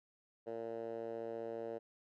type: tone with band-pass filter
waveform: 10% pulse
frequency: 114.5 Hz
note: A#2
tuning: 31 cents flat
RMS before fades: -43 dBFS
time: 0.46-1.79 s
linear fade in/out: 20 ms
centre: 500 Hz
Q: 2.7
effects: none